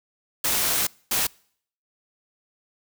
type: noise bursts at uneven times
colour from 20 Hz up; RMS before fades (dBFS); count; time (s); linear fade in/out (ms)
white; -23; 2; 0.44-0.87 / 1.11-1.27; 5
effects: noise-tail reverb RT60 0.6 s tail -26 dB re dry